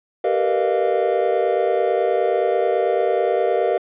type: tone cluster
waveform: triangle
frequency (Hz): 388.1 / 456.5 / 485.8 / 612 / 697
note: G4 / A#4 / B4 / D#5 / F5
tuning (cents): -17 / -36 / -29 / -29 / -4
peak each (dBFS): -21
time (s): 0.24-3.78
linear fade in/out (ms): 5
effects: resampled to 8000 Hz